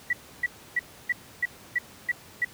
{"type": "tone bursts", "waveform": "sine", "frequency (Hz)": 1949, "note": "B6", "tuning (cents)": -23, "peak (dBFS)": -21, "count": 8, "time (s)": [0.1, 2.448], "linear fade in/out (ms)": 5, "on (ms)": 31, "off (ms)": 300, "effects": ["pink hiss -49 dBFS RMS until 2.53 s", "high-pass 80 Hz 12 dB/octave"]}